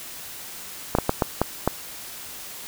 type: clicks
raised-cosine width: 1 ms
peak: -4 dBFS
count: 6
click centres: 0.951 / 0.986 / 1.094 / 1.222 / 1.416 / 1.676 s
effects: white hiss -38 dBFS RMS until 2.67 s